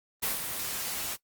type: noise with ADSR envelope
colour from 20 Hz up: white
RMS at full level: -28 dBFS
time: 0.22-1.17 s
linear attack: 15 ms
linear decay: 150 ms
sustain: -6 dB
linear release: 38 ms
effects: noise-tail reverb RT60 0.1 s tail -19 dB re dry + Opus 32 kbps